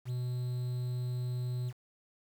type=tone with quantisation; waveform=triangle; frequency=124.2 Hz; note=B2; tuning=10 cents sharp; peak=-30 dBFS; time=0.05-1.73 s; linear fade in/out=50 ms; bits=9; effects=none